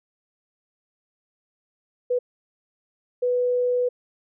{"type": "tone bursts at uneven times", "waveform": "sine", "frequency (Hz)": 493.9, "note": "B4", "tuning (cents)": 0, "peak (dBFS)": -19, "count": 2, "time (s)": [[2.1, 2.19], [3.22, 3.89]], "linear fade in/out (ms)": 10, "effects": []}